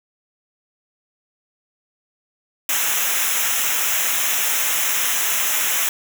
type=noise with comb filter; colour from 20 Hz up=white; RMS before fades=-20 dBFS; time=2.69-5.89 s; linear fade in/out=2 ms; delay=0.22 ms; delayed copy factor=-0.85; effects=none